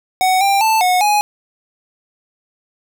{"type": "tone with pitch steps", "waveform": "square", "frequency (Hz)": [746, 792, 882, 730, 833], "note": ["F#5", "G5", "A5", "F#5", "G#5"], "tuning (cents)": [14, 18, 4, -24, 5], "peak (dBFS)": -12, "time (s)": [0.21, 1.21], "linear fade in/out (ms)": 0, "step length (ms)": 200, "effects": []}